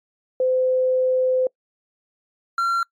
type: tone pair in turn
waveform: sine / triangle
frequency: 513 / 1369.5 Hz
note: C5 / F6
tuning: -34 / -34 cents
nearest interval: octave + perfect fourth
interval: 1700 cents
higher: second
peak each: -16 / -16 dBFS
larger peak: neither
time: 0.4-1.47 / 2.58-2.83 s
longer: first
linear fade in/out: 2 ms
effects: noise-tail reverb RT60 0.1 s tail -25 dB re dry + MP3 64 kbps